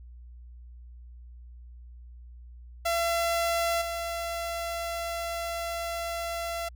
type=tone with level steps; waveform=sawtooth; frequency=677 Hz; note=E5; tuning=46 cents sharp; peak=-21 / -27 dBFS; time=2.85-6.69 s; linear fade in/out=10 ms; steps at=3.81 s; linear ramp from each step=10 ms; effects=added 60 Hz sine -44 dBFS peak until 6.75 s